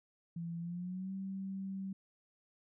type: tone with pitch glide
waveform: sine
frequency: 168.8 to 192.78 Hz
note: E3 to G3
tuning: +41 to -29 cents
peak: -38 dBFS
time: 0.36-1.93 s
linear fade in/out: 5 ms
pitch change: +230 cents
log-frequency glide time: 0.6-1.13 s
effects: none